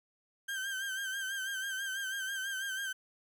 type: tone with vibrato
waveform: 35% pulse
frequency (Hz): 1569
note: G6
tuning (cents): +1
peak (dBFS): -33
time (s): 0.48-2.93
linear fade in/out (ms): 10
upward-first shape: sine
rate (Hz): 6.1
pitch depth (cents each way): 52
effects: none